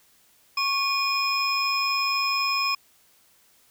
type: tone cluster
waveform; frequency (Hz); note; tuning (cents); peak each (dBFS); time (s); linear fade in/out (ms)
triangle; 1102 / 2452 / 5140; C#6 / D#7 / E8; -11 / -26 / -45; -25; 0.57-2.75; 5
effects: white hiss -60 dBFS RMS until 3.7 s